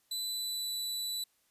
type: tone with pitch glide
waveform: sawtooth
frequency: 3996 to 3966 Hz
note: B7 to B7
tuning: +20 to +7 cents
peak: -31 dBFS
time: 0.11-1.24 s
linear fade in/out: 5 ms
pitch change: -13 cents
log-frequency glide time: 0.27-0.74 s
effects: white hiss -72 dBFS RMS until 1.5 s + resampled to 32000 Hz